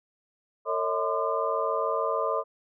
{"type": "tone cluster", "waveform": "sine", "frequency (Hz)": [450.4, 557, 637, 1028, 1203], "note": ["A4", "C#5", "D#5", "C6", "D6"], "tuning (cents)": [40, 8, 41, -31, 41], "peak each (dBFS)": -31, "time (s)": [0.65, 2.44], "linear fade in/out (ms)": 50, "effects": []}